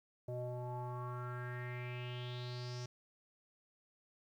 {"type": "tone with low-pass filter sweep", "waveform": "square", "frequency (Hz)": 123.47, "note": "B2", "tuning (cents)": 0, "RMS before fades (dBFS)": -43, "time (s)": [0.28, 2.86], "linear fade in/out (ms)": 5, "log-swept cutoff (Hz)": [560, 5800], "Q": 5.4, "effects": ["12-bit"]}